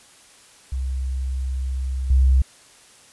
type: tone with level steps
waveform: sine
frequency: 65.41 Hz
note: C2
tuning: in tune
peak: -22 / -12 dBFS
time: 0.72-2.42 s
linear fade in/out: 5 ms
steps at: 2.1 s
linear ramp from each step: 5 ms
effects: white hiss -50 dBFS RMS until 3.12 s + resampled to 24000 Hz